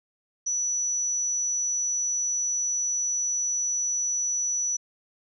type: tone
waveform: sine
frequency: 5920 Hz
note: F#8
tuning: in tune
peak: -24 dBFS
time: 0.46-4.77 s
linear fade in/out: 10 ms
effects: none